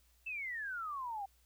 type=exponential sweep; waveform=sine; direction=down; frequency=2690 to 768 Hz; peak=-38 dBFS; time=0.26-1.26 s; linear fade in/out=10 ms; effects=added 60 Hz sine -68 dBFS peak until 1.45 s + white hiss -72 dBFS RMS until 1.45 s